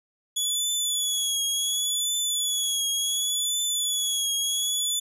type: tone with vibrato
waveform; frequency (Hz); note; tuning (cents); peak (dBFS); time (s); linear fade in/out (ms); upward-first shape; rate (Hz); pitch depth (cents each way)
20% pulse; 3398; G#7; +39; -18; 0.36-5; 10; triangle; 0.69; 61
effects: none